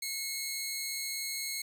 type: tone pair together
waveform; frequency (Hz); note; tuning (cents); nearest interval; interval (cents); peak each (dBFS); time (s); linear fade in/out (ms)
15% pulse; 2177 / 4086; C#7 / C8; -32 / -42; major seventh; 1090; -30 / -32; 0.02-1.62; 5
effects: none